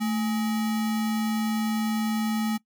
sine tone with sample-and-hold, 220 Hz, A3, in tune, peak -23 dBFS, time 0-2.58 s, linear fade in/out 20 ms, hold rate 1050 Hz, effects noise-tail reverb RT60 0.1 s tail -20 dB re dry

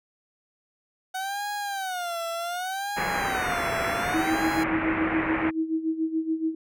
30% pulse tone with vibrato, 743 Hz, F#5, 7 cents sharp, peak -26 dBFS, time 1.14-4.64 s, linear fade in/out 10 ms, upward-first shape sine, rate 0.66 Hz, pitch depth 180 cents each way
white low-pass noise, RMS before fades -29 dBFS, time 2.96-5.51 s, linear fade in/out 20 ms, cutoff 2300 Hz, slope 48 dB/octave
sine tone with tremolo, 320.8 Hz, E4, 47 cents flat, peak -21 dBFS, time 4.14-6.55 s, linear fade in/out 5 ms, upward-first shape sine, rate 7 Hz, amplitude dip 75%
effects none

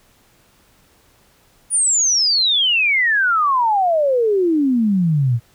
sine exponential sweep, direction down, 9760 to 112 Hz, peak -13 dBFS, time 1.7-5.4 s, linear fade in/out 50 ms, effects pink hiss -55 dBFS RMS until 5.54 s

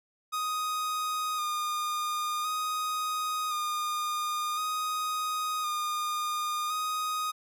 45% pulse tone with vibrato, 1233 Hz, D#6, 16 cents flat, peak -29 dBFS, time 0.32-7.32 s, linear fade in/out 20 ms, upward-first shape square, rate 0.47 Hz, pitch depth 22 cents each way, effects none

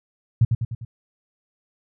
sine tone with echo, 115.3 Hz, A#2, 19 cents flat, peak -11 dBFS, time 0.41-0.45 s, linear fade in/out 5 ms, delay 100 ms, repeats 4, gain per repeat -5 dB, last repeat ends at 0.85 s, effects none

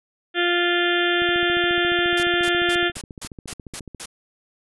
harmonic tone, 349.2 Hz, F4, in tune, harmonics 1 / 2 / 4 / 5 / 6 / 7 / 8 / 9 / 10, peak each -22 / -28 / -26 / -24 / -32 / -32 / -31 / -28 / -29 dBFS, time 0.34-2.92 s, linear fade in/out 50 ms
click train, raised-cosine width 3 ms, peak -24 dBFS, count 40, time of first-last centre 1.22-3.947 s, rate 14.3 Hz
white noise bursts, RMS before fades -32 dBFS, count 8, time 2.17-4.058 s, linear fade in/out 5 ms, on 61 ms, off 200 ms
effects resampled to 24000 Hz

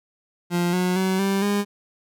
30% pulse tone with pitch steps, 174.61 / 181.4 / 188.44 / 195.77 / 203.4 Hz, F3 / F#3 / F#3 / G3 / G#3, 0 / -34 / +32 / -2 / -36 cents, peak -17 dBFS, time 0.5-1.65 s, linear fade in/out 50 ms, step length 230 ms, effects none

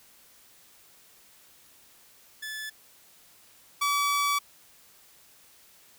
sawtooth tone pair in turn, 1732 / 1145.7 Hz, A6 / D6, -28 / -43 cents, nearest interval perfect fifth, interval 715 cents, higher first, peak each -31 / -20 dBFS, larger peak second, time 2.42-2.7 / 3.81-4.39 s, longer second, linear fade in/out 10 ms, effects white hiss -57 dBFS RMS until 5.98 s

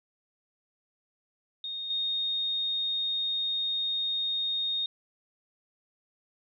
sine tone with level steps, 3700 Hz, A#7, 14 cents flat, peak -33 / -27 dBFS, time 1.64-4.86 s, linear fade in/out 2 ms, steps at 1.9 s, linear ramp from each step 5 ms, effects none

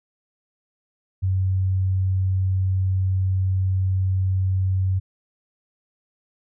sine tone, 94.3 Hz, F#2, 33 cents sharp, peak -18 dBFS, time 1.22-5 s, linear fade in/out 20 ms, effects none

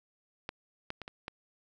clicks, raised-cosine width 0.3 ms, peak -20 / -20 / -25 / -26 / -22 dBFS, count 5, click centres 0.491 / 0.904 / 1.017 / 1.079 / 1.281 s, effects none

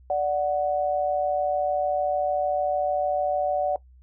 sine tone pair together, 586.7 / 740 Hz, D5 / F#5, -2 / 0 cents, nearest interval major third, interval 402 cents, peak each -24 / -24 dBFS, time 0.1-3.76 s, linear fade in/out 2 ms, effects noise-tail reverb RT60 0.1 s tail -18 dB re dry + added 63 Hz sine -49 dBFS peak until 4.02 s

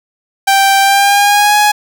sawtooth tone with pitch glide, 784 to 835.4 Hz, G5 to G#5, 0 to +10 cents, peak -3 dBFS, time 0.47-1.72 s, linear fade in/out 10 ms, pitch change +110 cents, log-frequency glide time 0.81-1.56 s, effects none

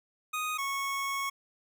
25% pulse tone pair in turn, 1244.5 / 1101.9 Hz, D#6 / C#6, 0 / -11 cents, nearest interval major second, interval 211 cents, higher first, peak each -27 / -27 dBFS, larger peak neither, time 0.33-0.58 / 0.58-1.3 s, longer second, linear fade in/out 10 ms, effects none

